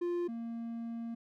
triangle tone pair in turn, 349.2 / 231.3 Hz, F4 / A#3, 0 / -13 cents, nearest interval perfect fifth, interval 713 cents, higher first, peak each -29 / -35 dBFS, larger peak first, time 0.01-0.28 / 0.28-1.15 s, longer second, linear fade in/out 10 ms, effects none

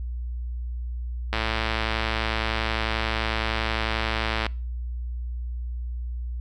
click train, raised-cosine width 0.3 ms, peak -9 dBFS, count 349, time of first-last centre 1.33-4.465 s, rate 111 Hz, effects noise-tail reverb RT60 0.4 s tail -25 dB re dry + added 60 Hz sine -28 dBFS peak until 6.4 s

